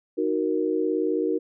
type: chord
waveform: sine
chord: D# minor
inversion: none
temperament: equal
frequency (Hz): 311.1 / 370 / 466.2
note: D#4 / F#4 / A#4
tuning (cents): 0 / 0 / 0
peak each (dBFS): -26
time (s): 0.17-1.39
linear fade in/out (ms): 20
effects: none